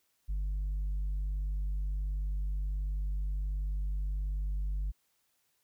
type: tone with tanh clipping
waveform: sine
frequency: 49.31 Hz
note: G1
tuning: 11 cents sharp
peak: -31 dBFS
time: 0.28-4.92 s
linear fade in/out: 20 ms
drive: 2 dB
effects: white hiss -75 dBFS RMS until 5.63 s